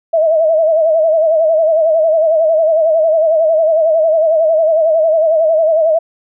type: tone with vibrato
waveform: sine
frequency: 640 Hz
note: D#5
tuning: 49 cents sharp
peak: -8 dBFS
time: 0.13-5.99 s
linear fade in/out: 10 ms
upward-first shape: sine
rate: 11 Hz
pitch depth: 75 cents each way
effects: none